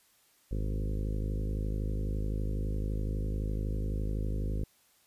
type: harmonic tone with a mistuned harmonic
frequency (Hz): 51.91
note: G#1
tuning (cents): 0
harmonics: 1 / 2 / 3 / 4 / 5 / 6 / 7 / 8 / 9 / 10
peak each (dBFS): -31 / -37 / -41 / -43 / -45 / -47 / -48 / -49 / -50 / -51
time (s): 0.51-4.64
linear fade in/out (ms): 5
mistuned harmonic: 1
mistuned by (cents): -56
effects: white hiss -66 dBFS RMS until 5.06 s + resampled to 32000 Hz